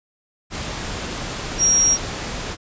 sine tone in noise, 5650 Hz, F8, 19 cents sharp, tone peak -13 dBFS, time 1.58-1.98 s, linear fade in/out 50 ms, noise pink, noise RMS -28 dBFS, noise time 0.5-2.57 s, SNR +12 dB, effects resampled to 16000 Hz

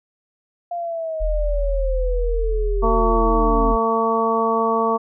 sine linear sweep, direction down, 700 to 265.4 Hz, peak -23 dBFS, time 0.71-3.72 s, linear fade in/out 5 ms
sine tone, 40.78 Hz, E1, 18 cents flat, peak -18 dBFS, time 1.2-3.77 s, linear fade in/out 20 ms
harmonic tone, 226.2 Hz, A3, 48 cents sharp, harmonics 1 / 2 / 3 / 4 / 5, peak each -25 / -21 / -24 / -24 / -21 dBFS, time 2.82-4.98 s, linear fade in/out 20 ms
effects none

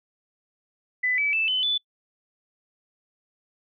sine tone with pitch steps, 2000 / 2297 / 2639 / 3031 / 3482 Hz, B6 / D7 / E7 / F#7 / A7, +21 / -39 / +1 / +41 / -19 cents, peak -21 dBFS, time 1.03-1.78 s, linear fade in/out 10 ms, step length 150 ms, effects noise-tail reverb RT60 0.1 s tail -24 dB re dry

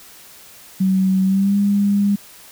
sine tone with pitch glide, 189.5 to 201.9 Hz, F#3 to G#3, +42 to -49 cents, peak -13 dBFS, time 0.8-2.16 s, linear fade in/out 10 ms, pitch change +109 cents, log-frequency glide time 1.24-1.57 s, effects white hiss -43 dBFS RMS until 2.51 s

